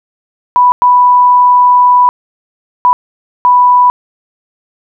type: tone bursts at uneven times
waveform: sine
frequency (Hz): 987.8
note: B5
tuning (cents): 0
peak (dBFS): -3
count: 4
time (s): 0.56-0.72 / 0.82-2.09 / 2.85-2.93 / 3.45-3.9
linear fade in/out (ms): 0
effects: none